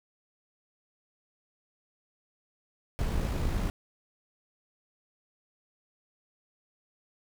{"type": "noise with amplitude modulation", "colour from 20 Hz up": "brown", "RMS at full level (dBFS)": -28, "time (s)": [2.99, 3.7], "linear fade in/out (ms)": 0, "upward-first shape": "sine", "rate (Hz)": 54.5, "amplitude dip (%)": 30, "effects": []}